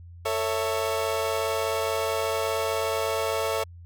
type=chord; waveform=30% pulse; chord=A major; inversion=none; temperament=equal with one note detuned; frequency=445.9 / 554.4 / 659.3 Hz; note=A4 / C#5 / E5; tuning=+23 / 0 / 0 cents; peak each=-26 / -27 / -27 dBFS; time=0.25-3.64 s; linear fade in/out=10 ms; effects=added 86 Hz sine -42 dBFS peak until 3.85 s